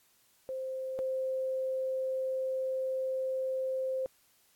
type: tone pair in turn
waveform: sine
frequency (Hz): 523.3 / 523.3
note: C5 / C5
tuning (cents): 0 / 0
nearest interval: unison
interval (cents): 0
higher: neither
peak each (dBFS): -34 / -30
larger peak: second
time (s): 0.49-0.99 / 0.99-4.06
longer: second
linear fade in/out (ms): 0
effects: white hiss -67 dBFS RMS until 4.55 s + AAC 64 kbps